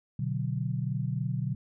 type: chord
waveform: sine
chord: B minor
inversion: none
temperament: equal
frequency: 123.47 / 146.83 / 185 Hz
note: B2 / D3 / F#3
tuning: 0 / 0 / 0 cents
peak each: -31 / -32 / -35 dBFS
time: 0.19-1.55 s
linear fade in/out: 5 ms
effects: none